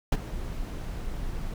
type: noise with ADSR envelope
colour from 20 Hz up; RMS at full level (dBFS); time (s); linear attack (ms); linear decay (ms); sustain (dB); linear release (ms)
brown; -17; 0.12-1.54; 5; 34; -16; 4
effects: none